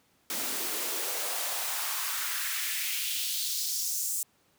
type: noise with high-pass filter sweep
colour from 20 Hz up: white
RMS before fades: -32 dBFS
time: 0.3-4.23 s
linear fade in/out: 2 ms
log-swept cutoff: 220 to 8100 Hz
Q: 2
effects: pink hiss -67 dBFS RMS until 4.58 s + high-pass 100 Hz 12 dB/octave